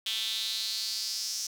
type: tone with high-pass filter sweep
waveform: sawtooth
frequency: 221.3 Hz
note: A3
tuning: 10 cents sharp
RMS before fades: -33 dBFS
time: 0.06-1.47 s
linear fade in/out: 5 ms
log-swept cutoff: 3300 to 5700 Hz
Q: 5.4
effects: none